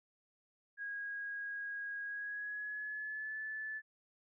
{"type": "tone with pitch glide", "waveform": "sine", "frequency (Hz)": [1643, 1740.7], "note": ["G#6", "A6"], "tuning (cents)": [-19, -19], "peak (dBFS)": -39, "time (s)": [0.77, 3.82], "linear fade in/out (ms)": 50, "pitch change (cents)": 100, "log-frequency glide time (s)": [2.04, 3.38], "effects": []}